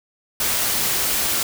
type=noise; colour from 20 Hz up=white; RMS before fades=-21 dBFS; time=0.4-1.43 s; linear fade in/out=2 ms; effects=none